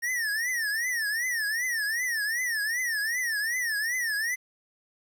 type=tone with vibrato; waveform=square; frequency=1833 Hz; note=A#6; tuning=30 cents flat; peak=-27 dBFS; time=0.02-4.36 s; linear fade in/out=20 ms; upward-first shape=triangle; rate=2.6 Hz; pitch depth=200 cents each way; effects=10-bit